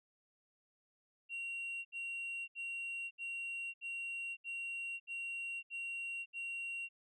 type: tone bursts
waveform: sine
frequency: 2750 Hz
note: F7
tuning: 27 cents flat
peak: -37 dBFS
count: 9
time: 1.29-6.89 s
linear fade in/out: 50 ms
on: 560 ms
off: 70 ms
effects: tanh soft clip ceiling -38 dBFS